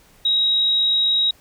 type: tone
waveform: sine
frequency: 3813 Hz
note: A#7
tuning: 38 cents sharp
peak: -15 dBFS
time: 0.25-1.31 s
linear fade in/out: 5 ms
effects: pink hiss -53 dBFS RMS until 1.4 s